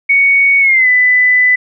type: tone with pitch glide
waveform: sine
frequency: 2229 to 1997.3 Hz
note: C#7 to B6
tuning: +9 to +19 cents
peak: -6 dBFS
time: 0.09-1.56 s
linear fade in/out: 10 ms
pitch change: -190 cents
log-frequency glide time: 0.6-0.88 s
effects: none